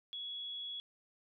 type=tone; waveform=sine; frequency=3362 Hz; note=G#7; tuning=20 cents sharp; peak=-40 dBFS; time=0.13-0.8 s; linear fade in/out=0 ms; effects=none